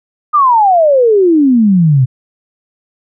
sine exponential sweep, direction down, 1241 to 122.9 Hz, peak -5 dBFS, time 0.33-2.06 s, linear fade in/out 20 ms, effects none

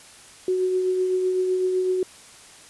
sine tone with tremolo, 370 Hz, F#4, in tune, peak -18 dBFS, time 0.48-2.03 s, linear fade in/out 2 ms, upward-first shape triangle, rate 7.9 Hz, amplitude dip 35%, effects white hiss -47 dBFS RMS until 2.69 s + resampled to 24000 Hz

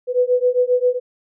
sine beating tone pair, 493.2 / 500.7 Hz, B4 / B4, -2 / +24 cents, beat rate 7.5 Hz, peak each -17 dBFS, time 0.07-1 s, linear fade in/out 50 ms, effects none

